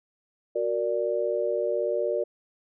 sine chord, Gb augmented, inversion none, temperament equal, 370 / 466.2 / 587.3 Hz, Gb4 / Bb4 / D5, 0 / 0 / 0 cents, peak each -30 / -28 / -27 dBFS, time 0.55-2.24 s, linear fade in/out 10 ms, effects none

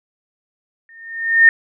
sine tone with exponential growth, 1826 Hz, A#6, 36 cents flat, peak -3 dBFS, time 0.89-1.49 s, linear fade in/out 1 ms, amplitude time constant 130 ms, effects none

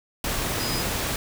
sine tone in noise, 4978 Hz, D#8, in tune, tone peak -31 dBFS, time 0.6-0.82 s, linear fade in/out 2 ms, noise pink, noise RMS -27 dBFS, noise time 0.24-1.16 s, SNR -7 dB, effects none

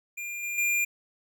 square tone with level steps, 2400 Hz, D7, 37 cents sharp, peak -34 / -31 / -24 dBFS, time 0.17-0.85 s, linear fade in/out 10 ms, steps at 0.43 / 0.58 s, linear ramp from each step 2 ms, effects none

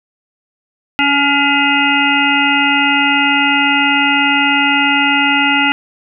harmonic tone with a mistuned harmonic, 281.8 Hz, C#4, 29 cents sharp, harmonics 1 / 3 / 5 / 7 / 9 / 10, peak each -17 / -17 / -17 / -17 / -17 / -17 dBFS, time 0.99-5.72 s, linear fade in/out 0 ms, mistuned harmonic 7, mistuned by +49 cents, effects none

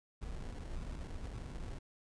brown noise with sample-and-hold, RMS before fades -43 dBFS, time 0.21-1.79 s, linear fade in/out 10 ms, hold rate 1225 Hz, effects resampled to 22050 Hz

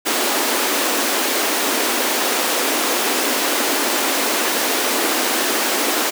pink high-pass noise, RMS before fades -19 dBFS, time 0.05-6.11 s, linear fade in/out 20 ms, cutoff 250 Hz, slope 48 dB/octave, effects none

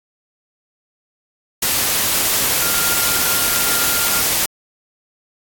sine tone in noise, 1400 Hz, F6, 4 cents sharp, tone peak -26 dBFS, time 2.61-4.21 s, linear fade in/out 5 ms, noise white, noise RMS -17 dBFS, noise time 1.62-4.46 s, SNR -12 dB, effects AAC 64 kbps

